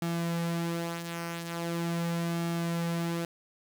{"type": "tone with flanger", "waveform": "sawtooth", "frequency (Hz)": 169, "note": "E3", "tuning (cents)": 43, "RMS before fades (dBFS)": -32, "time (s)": [0.02, 3.25], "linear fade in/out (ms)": 2, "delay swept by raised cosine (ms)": [2, 6.2], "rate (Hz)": 0.41, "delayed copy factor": -0.5, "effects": ["9-bit"]}